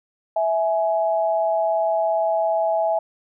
sine tone pair together, 655.4 / 838 Hz, E5 / G#5, -10 / +15 cents, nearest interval major third, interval 425 cents, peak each -19 / -23 dBFS, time 0.36-2.99 s, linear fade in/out 5 ms, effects none

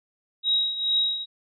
sine tone with tremolo, 3814 Hz, A#7, 39 cents sharp, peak -18 dBFS, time 0.43-1.26 s, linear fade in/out 50 ms, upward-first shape triangle, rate 2.3 Hz, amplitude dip 75%, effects none

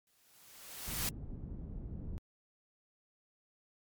white noise with exponential growth, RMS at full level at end -34 dBFS, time 0.07-1.09 s, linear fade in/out 1 ms, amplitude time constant 220 ms
pink low-pass noise, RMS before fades -43 dBFS, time 0.87-2.18 s, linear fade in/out 0 ms, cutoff 210 Hz, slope 12 dB/octave
effects MP3 96 kbps

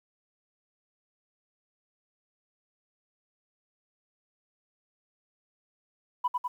sine tone with echo, 987.8 Hz, B5, in tune, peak -22 dBFS, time 6.24-6.28 s, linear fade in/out 10 ms, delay 100 ms, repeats 2, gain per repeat -3 dB, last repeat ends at 6.48 s, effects tanh soft clip ceiling -20 dBFS + 10-bit

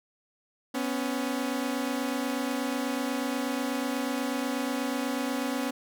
sawtooth tone pair together, 249 / 277.2 Hz, B3 / C#4, +14 / 0 cents, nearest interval major second, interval 186 cents, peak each -27 dBFS, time 0.74-5.71 s, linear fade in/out 10 ms, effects none

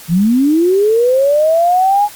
sine linear sweep, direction up, 156.3 to 842 Hz, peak -8 dBFS, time 0.08-2.09 s, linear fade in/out 50 ms, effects white hiss -35 dBFS RMS until 2.15 s + Opus 48 kbps

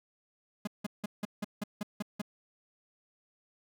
45% pulse tone bursts, 207.7 Hz, G#3, in tune, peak -32 dBFS, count 9, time 0.65-2.217 s, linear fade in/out 5 ms, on 23 ms, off 170 ms, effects none

